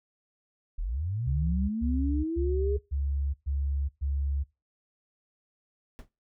sine linear sweep, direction up, 32.7 to 415.4 Hz, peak -28 dBFS, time 0.78-2.77 s, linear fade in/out 10 ms
sine tone bursts, 69.9 Hz, C#2, 15 cents sharp, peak -26 dBFS, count 6, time 1.26-4.44 s, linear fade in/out 20 ms, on 430 ms, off 120 ms
brown noise with exponential decay, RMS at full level -37 dBFS, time 5.99-6.09 s, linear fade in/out 0 ms, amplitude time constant 21 ms
effects noise-tail reverb RT60 0.3 s tail -24 dB re dry

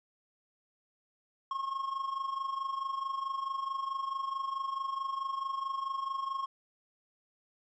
triangle tone with amplitude modulation, 1081 Hz, C#6, 44 cents flat, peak -28 dBFS, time 1.51-6.46 s, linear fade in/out 2 ms, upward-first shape sine, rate 24.6 Hz, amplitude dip 70%, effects resampled to 16000 Hz

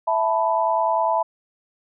sine chord, E suspended fourth, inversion none, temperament just, 659.3 / 879 / 988.9 Hz, E5 / A5 / B5, 0 / -2 / +2 cents, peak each -22 dBFS, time 0.07-1.23 s, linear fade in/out 10 ms, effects none

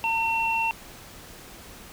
sine tone pair together, 907 / 2718 Hz, A#5 / F7, -48 / -48 cents, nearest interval octave + perfect fifth, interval 1900 cents, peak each -25 dBFS, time 0.04-0.71 s, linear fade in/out 0 ms, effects pink hiss -45 dBFS RMS until 1.92 s

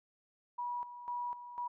sine tone with tremolo, 970 Hz, B5, 31 cents flat, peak -35 dBFS, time 0.58-1.68 s, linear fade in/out 10 ms, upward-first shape square, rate 2 Hz, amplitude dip 70%, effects none

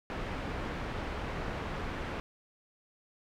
pink low-pass noise, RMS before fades -37 dBFS, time 0.1-2.2 s, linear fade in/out 0 ms, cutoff 2200 Hz, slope 12 dB/octave, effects none

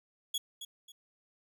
sawtooth tone with echo, 3355 Hz, G#7, 17 cents sharp, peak -28 dBFS, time 0.34-0.38 s, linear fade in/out 5 ms, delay 270 ms, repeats 2, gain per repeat -10 dB, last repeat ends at 0.92 s, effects none

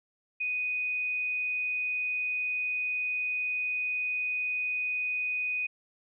sine tone, 2489 Hz, D#7, in tune, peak -28 dBFS, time 0.4-5.67 s, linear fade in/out 10 ms, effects none

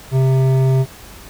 sine tone with hard clipping, 132 Hz, C3, 16 cents sharp, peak -13 dBFS, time 0.11-0.86 s, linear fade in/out 50 ms, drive 11 dB, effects added 50 Hz sine -44 dBFS peak until 1.29 s + pink hiss -39 dBFS RMS until 1.29 s

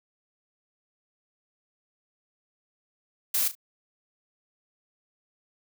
blue noise with echo, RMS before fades -25 dBFS, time 3.34-3.48 s, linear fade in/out 5 ms, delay 36 ms, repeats 2, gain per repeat -12 dB, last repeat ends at 3.552 s, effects none

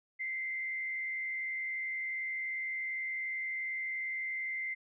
sine tone with frequency modulation, 2078 Hz, C7, 12 cents flat, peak -34 dBFS, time 0.19-4.75 s, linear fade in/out 20 ms, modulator 77.4 Hz, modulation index 0.59, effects none

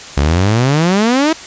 sawtooth exponential sweep, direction up, 67.2 to 329.6 Hz, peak -6 dBFS, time 0.17-1.33 s, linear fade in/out 5 ms, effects white hiss -31 dBFS RMS until 1.46 s + resampled to 16000 Hz

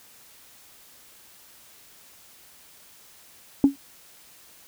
sine tone with exponential decay, 278.1 Hz, C#4, 6 cents sharp, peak -7 dBFS, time 3.64-3.76 s, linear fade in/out 1 ms, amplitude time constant 24 ms, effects tanh soft clip ceiling -8 dBFS + white hiss -52 dBFS RMS until 4.67 s

